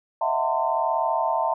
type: tone cluster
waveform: sine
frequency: 629 / 670 / 745 / 903 / 1035 Hz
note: D#5 / E5 / F#5 / A5 / C6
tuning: +19 / +28 / +12 / +45 / -19 cents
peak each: -30 / -26 / -30 / -24 / -29 dBFS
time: 0.21-1.54 s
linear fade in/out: 5 ms
effects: none